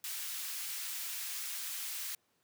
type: high-pass noise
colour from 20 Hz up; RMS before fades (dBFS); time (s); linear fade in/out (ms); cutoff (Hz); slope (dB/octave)
white; -40; 0.04-2.15; 2; 1600; 12
effects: pink hiss -75 dBFS RMS until 2.43 s + high-pass 150 Hz 12 dB/octave